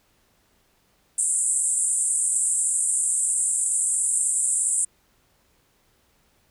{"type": "band-pass noise", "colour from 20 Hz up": "white", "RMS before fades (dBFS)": -23, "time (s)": [1.18, 4.85], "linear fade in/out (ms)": 5, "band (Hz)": [7600, 9600], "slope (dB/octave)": 96, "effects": ["pink hiss -64 dBFS RMS until 6.5 s"]}